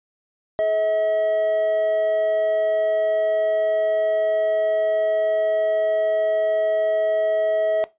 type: tone pair together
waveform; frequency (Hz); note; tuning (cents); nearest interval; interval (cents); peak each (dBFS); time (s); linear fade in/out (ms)
triangle; 428.4 / 641.9; A4 / E5; -46 / -46; perfect fifth; 700; -27 / -16; 0.59-7.84; 0
effects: noise-tail reverb RT60 0.2 s tail -17 dB re dry + resampled to 8000 Hz